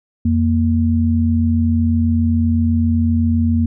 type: tone pair together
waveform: sine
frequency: 86.96 / 233.1 Hz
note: F2 / A#3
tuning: -7 / 0 cents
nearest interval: octave + perfect fourth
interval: 1707 cents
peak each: -15 / -15 dBFS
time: 0.25-3.66 s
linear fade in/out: 5 ms
effects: none